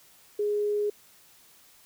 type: tone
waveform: sine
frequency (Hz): 415.3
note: G#4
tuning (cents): 0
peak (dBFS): -24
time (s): 0.39-0.9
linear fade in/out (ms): 5
effects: white hiss -57 dBFS RMS until 1.85 s